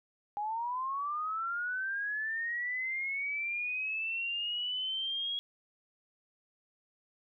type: linear sweep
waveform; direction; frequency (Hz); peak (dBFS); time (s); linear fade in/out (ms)
sine; up; 814 to 3322; -32; 0.37-5.39; 0
effects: none